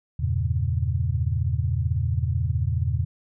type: chord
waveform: sine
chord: E diminished seventh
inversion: none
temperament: equal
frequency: 82.41 / 98 / 116.54 / 138.59 Hz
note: E2 / G2 / Bb2 / Db3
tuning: 0 / 0 / 0 / 0 cents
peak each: -25 / -28 / -26 / -29 dBFS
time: 0.19-3.05 s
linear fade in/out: 10 ms
effects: none